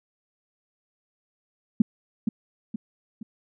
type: tone with echo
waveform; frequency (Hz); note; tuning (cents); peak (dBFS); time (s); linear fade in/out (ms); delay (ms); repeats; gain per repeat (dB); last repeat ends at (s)
sine; 220; A3; 0; -12; 1.8-1.82; 5; 470; 3; -7; 3.23
effects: none